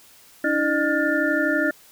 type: tone cluster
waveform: sine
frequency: 288.6 / 320.7 / 606 / 1423 / 1769 Hz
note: D4 / E4 / D#5 / F6 / A6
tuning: -30 / -48 / -46 / +32 / +9 cents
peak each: -25 dBFS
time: 0.44-1.71 s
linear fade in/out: 5 ms
effects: white hiss -51 dBFS RMS until 1.91 s